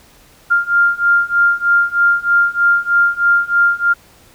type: beating tone pair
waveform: sine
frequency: 1396.9 / 1400.1 Hz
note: F6 / F6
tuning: 0 / +4 cents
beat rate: 3.2 Hz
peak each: -14 / -13 dBFS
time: 0.5-3.94 s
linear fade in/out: 20 ms
effects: pink hiss -47 dBFS RMS until 4.34 s